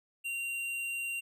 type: tone with hard clipping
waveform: sine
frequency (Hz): 2764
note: F7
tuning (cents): -19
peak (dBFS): -35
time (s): 0.24-1.21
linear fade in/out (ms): 20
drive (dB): 11
effects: none